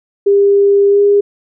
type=tone with pitch glide; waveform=sine; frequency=400.9 to 406 Hz; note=G4 to G#4; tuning=+39 to -39 cents; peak=-6 dBFS; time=0.26-1.21 s; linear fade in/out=10 ms; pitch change=+22 cents; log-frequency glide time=0.89-1 s; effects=none